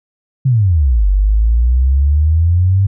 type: exponential two-way sweep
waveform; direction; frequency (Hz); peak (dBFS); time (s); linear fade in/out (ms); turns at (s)
sine; down then up; 138.59 to 47.11 to 100; -8; 0.45-2.87; 10; 1.08
effects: none